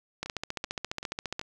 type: two click trains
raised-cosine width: 0.2 ms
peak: -15 / -21 dBFS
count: 18 / 4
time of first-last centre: 0.23-1.394 / 0.26-1.414 s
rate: 14.6 / 2.6 Hz
effects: none